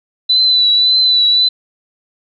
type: tone with vibrato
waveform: sine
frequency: 3989 Hz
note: B7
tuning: 17 cents sharp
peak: -8 dBFS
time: 0.29-1.49 s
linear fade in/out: 10 ms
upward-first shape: triangle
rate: 1.8 Hz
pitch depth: 39 cents each way
effects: none